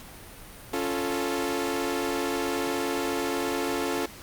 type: chord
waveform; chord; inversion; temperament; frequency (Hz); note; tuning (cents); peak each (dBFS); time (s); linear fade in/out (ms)
sawtooth; Db augmented; none; equal; 277.2 / 349.2 / 440; Db4 / F4 / A4; 0 / 0 / 0; -27; 0.73-4.06; 5
effects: pink hiss -45 dBFS RMS until 4.22 s + Opus 48 kbps